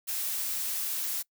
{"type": "noise", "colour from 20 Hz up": "blue", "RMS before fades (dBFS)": -32, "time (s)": [0.07, 1.23], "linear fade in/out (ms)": 20, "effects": ["noise-tail reverb RT60 0.1 s tail -24 dB re dry"]}